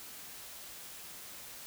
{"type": "silence", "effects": ["white hiss -48 dBFS RMS until 1.66 s"]}